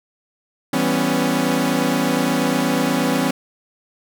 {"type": "chord", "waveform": "sawtooth", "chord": "C# half-diminished seventh", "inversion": "first", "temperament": "equal with one note detuned", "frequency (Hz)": [164.81, 196, 248.8, 277.2], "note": ["E3", "G3", "B3", "C#4"], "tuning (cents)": [0, 0, 13, 0], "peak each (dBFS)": [-21, -21, -17, -17], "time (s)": [0.73, 3.31], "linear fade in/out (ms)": 5, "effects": []}